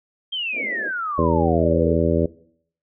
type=exponential sweep; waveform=sine; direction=down; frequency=3228 to 416.2 Hz; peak=-23 dBFS; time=0.32-1.96 s; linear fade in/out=10 ms
type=band-pass noise; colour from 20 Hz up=white; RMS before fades=-35 dBFS; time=0.52-0.92 s; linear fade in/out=50 ms; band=200 to 650 Hz; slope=96 dB/octave
type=harmonic tone; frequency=82.7 Hz; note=E2; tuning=6 cents sharp; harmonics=1 / 2 / 3 / 4 / 5 / 6 / 7; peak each=-24 / -24 / -24 / -24 / -24 / -24 / -24 dBFS; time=1.18-2.26 s; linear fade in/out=5 ms
effects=noise-tail reverb RT60 0.6 s tail -19 dB re dry